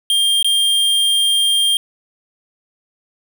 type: tone with dropouts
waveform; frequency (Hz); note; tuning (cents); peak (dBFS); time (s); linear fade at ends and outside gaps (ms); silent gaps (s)
square; 3200; G7; +35; -13; 0.1-1.77; 1; 0.427-0.445
effects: 7-bit